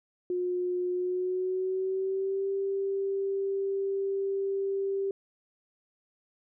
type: tone with pitch glide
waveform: sine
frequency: 359.5 to 392 Hz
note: F#4 to G4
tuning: -50 to 0 cents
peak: -27 dBFS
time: 0.3-5.11 s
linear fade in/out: 2 ms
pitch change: +150 cents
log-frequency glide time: 0.91-2.49 s
effects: none